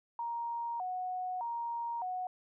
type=tone with vibrato; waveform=sine; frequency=830 Hz; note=G#5; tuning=1 cent flat; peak=-34 dBFS; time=0.19-2.27 s; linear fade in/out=2 ms; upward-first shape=square; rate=0.82 Hz; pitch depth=210 cents each way; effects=none